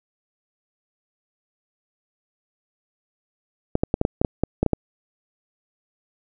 clicks, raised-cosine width 2 ms, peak -5 dBFS, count 11, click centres 3.754 / 3.835 / 3.941 / 4.014 / 4.051 / 4.215 / 4.248 / 4.436 / 4.63 / 4.663 / 4.733 s, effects none

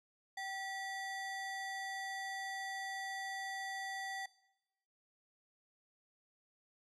square ring-modulated tone, 1357 Hz, E6, 50 cents sharp, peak -38 dBFS, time 0.37-4.26 s, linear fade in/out 5 ms, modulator 584 Hz, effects noise-tail reverb RT60 0.9 s tail -19 dB re dry + low-pass 8000 Hz 12 dB/octave

